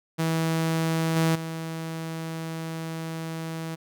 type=tone with level steps; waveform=sawtooth; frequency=162.5 Hz; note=E3; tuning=24 cents flat; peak=-19 / -16 / -27 dBFS; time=0.18-3.76 s; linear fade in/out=20 ms; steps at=1.16 / 1.35 s; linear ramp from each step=5 ms; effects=none